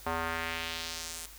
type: tone with band-pass filter sweep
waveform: square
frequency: 82.41 Hz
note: E2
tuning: in tune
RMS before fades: -36 dBFS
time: 0.06-1.26 s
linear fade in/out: 5 ms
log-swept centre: 980 to 9500 Hz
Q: 1.4
effects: added 50 Hz sine -52 dBFS peak until 1.38 s + white hiss -51 dBFS RMS until 1.38 s